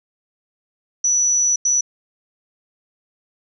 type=tone bursts at uneven times; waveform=sine; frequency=5920 Hz; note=F#8; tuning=in tune; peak=-14 dBFS; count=2; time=1.04-1.56 / 1.65-1.81 s; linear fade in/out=5 ms; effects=none